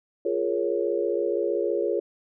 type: chord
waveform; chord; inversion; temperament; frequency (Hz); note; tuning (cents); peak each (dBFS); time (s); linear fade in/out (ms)
sine; Bb minor seventh; second; equal with one note detuned; 349.2 / 415.3 / 470.5 / 554.4; F4 / Ab4 / Bb4 / Db5; 0 / 0 / +16 / 0; -28 / -27 / -29 / -29; 0.25-2; 5
effects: none